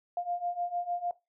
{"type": "beating tone pair", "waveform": "sine", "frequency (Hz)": [698.5, 705.1], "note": ["F5", "F5"], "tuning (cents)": [0, 16], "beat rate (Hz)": 6.6, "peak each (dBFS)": [-35, -33], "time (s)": [0.17, 1.11], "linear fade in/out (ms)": 2, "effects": ["noise-tail reverb RT60 0.2 s tail -17 dB re dry"]}